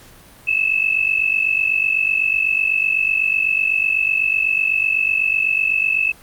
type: tone pair together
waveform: sine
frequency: 2589 / 2637 Hz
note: E7 / E7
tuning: -32 / 0 cents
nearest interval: unison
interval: 32 cents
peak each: -18 dBFS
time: 0.47-6.12 s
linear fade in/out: 10 ms
effects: pink hiss -45 dBFS RMS until 6.22 s + Opus 48 kbps